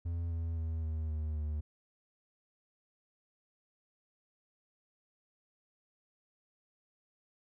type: tone with pitch steps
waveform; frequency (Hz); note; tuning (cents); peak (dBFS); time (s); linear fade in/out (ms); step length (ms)
triangle; 84.6 / 82.72 / 80.87 / 79.07 / 77.31 / 75.59; E2 / E2 / E2 / D#2 / D#2 / D#2; +45 / +7 / -33 / +28 / -11 / -49; -31; 0.05-1.61; 10; 260
effects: none